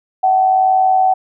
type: tone with amplitude modulation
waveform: sine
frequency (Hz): 756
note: F#5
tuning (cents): +37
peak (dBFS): -7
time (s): 0.23-1.14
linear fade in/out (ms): 10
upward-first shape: sine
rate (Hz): 101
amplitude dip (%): 50
effects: none